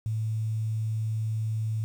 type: tone with quantisation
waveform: sine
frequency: 110 Hz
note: A2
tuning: in tune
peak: -26 dBFS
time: 0.06-1.84 s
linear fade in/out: 0 ms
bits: 9
effects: none